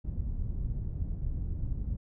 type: low-pass noise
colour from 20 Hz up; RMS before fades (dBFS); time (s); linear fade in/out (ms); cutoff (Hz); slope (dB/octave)
pink; -33; 0.04-1.97; 10; 110; 12
effects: none